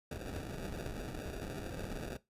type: noise with sample-and-hold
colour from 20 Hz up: pink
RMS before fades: -42 dBFS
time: 0.11-2.17 s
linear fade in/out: 5 ms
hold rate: 1050 Hz
effects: noise-tail reverb RT60 0.2 s tail -18 dB re dry + resampled to 32000 Hz